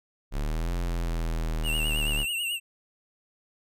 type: linear two-way sweep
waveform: square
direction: up then down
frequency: 34.24 to 43.65 to 36.41 Hz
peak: -27 dBFS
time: 0.31-2.26 s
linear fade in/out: 50 ms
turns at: 0.73 s
type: tone with vibrato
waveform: square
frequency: 2794 Hz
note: F7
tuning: in tune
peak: -28 dBFS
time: 1.63-2.6 s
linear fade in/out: 50 ms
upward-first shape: triangle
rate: 9.2 Hz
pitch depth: 87 cents each way
effects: none